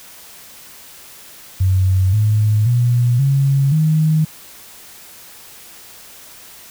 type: tone with pitch steps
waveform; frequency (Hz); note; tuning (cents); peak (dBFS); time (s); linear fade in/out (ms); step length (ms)
sine; 94 / 106.74 / 121.2 / 137.62 / 156.27; F#2 / G#2 / B2 / C#3 / D#3; +28 / +48 / -32 / -12 / +8; -11; 1.6-4.25; 10; 530
effects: white hiss -40 dBFS RMS until 6.7 s